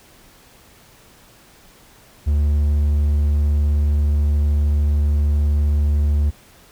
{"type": "tone", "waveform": "triangle", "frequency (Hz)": 73.42, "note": "D2", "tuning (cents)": 0, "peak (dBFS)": -12, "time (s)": [2.26, 6.31], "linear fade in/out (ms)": 20, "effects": ["pink hiss -49 dBFS RMS until 6.71 s"]}